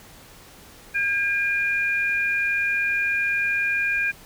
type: tone pair together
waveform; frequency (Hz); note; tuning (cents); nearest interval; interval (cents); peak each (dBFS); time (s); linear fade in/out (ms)
sine; 1614 / 2418; G#6 / D7; -50 / +50; perfect fifth; 700; -23; 0.94-4.12; 20
effects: pink hiss -47 dBFS RMS until 4.25 s